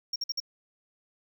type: tone bursts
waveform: triangle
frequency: 5550 Hz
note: F8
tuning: 12 cents flat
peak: -27 dBFS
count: 4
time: 0.13-0.402 s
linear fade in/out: 5 ms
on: 29 ms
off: 52 ms
effects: none